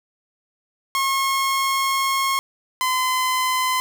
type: tone pair in turn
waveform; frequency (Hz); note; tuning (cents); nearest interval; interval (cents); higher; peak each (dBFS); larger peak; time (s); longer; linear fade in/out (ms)
sawtooth; 1083 / 1023.7; C#6 / C6; -41 / -38; minor second; 97; first; -15 / -15; neither; 0.95-2.39 / 2.81-3.8; first; 0
effects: none